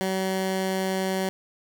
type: tone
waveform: 15% pulse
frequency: 189.6 Hz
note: F#3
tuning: 43 cents sharp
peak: -18 dBFS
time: 0.01-1.29 s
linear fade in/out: 0 ms
effects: none